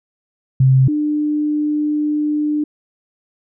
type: tone pair in turn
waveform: sine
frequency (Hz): 131.8 / 299.3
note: C3 / D4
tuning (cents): +13 / +33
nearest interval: octave + major second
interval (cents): 1420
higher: second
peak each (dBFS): -8 / -15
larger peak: first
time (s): 0.6-0.88 / 0.88-2.64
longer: second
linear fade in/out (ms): 5
effects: none